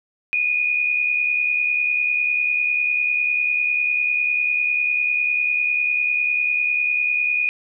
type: tone pair together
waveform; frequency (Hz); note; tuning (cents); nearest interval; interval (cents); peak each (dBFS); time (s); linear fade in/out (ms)
sine; 2453 / 2523; D#7 / D#7; -25 / +23; unison; 48; -18 / -26; 0.33-7.49; 0
effects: none